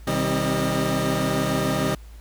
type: tone cluster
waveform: 25% pulse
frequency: 129.8 / 158.8 / 196.6 / 266.3 / 616 Hz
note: C3 / D#3 / G3 / C4 / D#5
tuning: -13 / +36 / +5 / +31 / -17 cents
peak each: -24 dBFS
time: 0.07-1.95 s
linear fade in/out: 5 ms
effects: added 55 Hz sine -39 dBFS peak until 2.2 s + pink hiss -54 dBFS RMS until 2.2 s